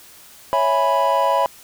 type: chord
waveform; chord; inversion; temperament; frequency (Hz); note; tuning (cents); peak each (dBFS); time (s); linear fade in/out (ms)
triangle; C# minor seventh; none; equal; 554.4 / 659.3 / 830.6 / 987.8; C#5 / E5 / G#5 / B5; 0 / 0 / 0 / 0; -19 / -20 / -22 / -16; 0.53-1.46; 0
effects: white hiss -45 dBFS RMS until 1.63 s